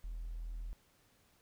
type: tone with hard clipping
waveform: sine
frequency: 41.19 Hz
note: E1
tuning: 1 cent flat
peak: -40 dBFS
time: 0.04-0.73 s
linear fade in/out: 0 ms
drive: 1 dB
effects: pink hiss -70 dBFS RMS until 1.41 s